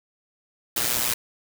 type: noise with amplitude modulation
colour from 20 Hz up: white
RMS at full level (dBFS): -21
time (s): 0.76-1.14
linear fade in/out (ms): 5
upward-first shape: sine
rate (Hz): 121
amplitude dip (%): 75
effects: none